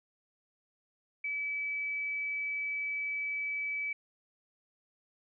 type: tone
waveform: sine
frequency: 2296 Hz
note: D7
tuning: 40 cents flat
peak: -32 dBFS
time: 1.24-3.93 s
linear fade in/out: 5 ms
effects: none